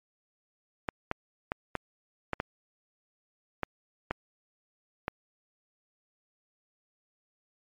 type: clicks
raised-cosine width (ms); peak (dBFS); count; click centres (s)
0.5; -14; 9; 0.888 / 1.114 / 1.519 / 1.753 / 2.333 / 2.401 / 3.633 / 4.11 / 5.081
effects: MP3 64 kbps